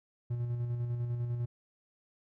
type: tone with tremolo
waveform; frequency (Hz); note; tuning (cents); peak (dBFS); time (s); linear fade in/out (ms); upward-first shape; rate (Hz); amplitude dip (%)
triangle; 120; B2; -49; -28; 0.3-1.46; 10; square; 10; 35
effects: none